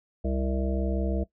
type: harmonic tone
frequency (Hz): 65.8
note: C2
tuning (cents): +10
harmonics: 1 / 3 / 5 / 7 / 9 / 10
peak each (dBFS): -27 / -32 / -34 / -35 / -37 / -37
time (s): 0.24-1.24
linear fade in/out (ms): 10
effects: noise-tail reverb RT60 0.1 s tail -18 dB re dry